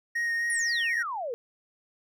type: tone with vibrato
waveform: triangle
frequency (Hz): 1864.7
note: A#6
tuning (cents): 0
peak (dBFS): -24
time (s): 0.15-1.03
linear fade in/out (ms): 10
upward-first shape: sine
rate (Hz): 3.9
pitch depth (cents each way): 13
type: exponential sweep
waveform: sine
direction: down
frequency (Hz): 10240 to 450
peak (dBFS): -30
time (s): 0.5-1.34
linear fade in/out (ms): 0
effects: none